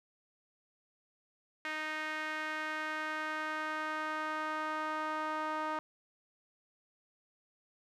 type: tone with band-pass filter sweep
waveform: sawtooth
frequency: 310 Hz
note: D#4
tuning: 6 cents flat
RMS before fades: -37 dBFS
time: 1.65-5.79 s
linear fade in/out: 0 ms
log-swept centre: 1900 to 1100 Hz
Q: 2.2
effects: none